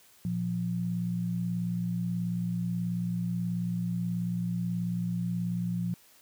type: tone pair together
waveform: sine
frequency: 117.3 / 175.75 Hz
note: A#2 / F3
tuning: +11 / +11 cents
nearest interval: perfect fifth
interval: 700 cents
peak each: -34 / -29 dBFS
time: 0.25-5.94 s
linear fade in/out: 0 ms
effects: white hiss -59 dBFS RMS until 6.21 s + high-pass 60 Hz 12 dB/octave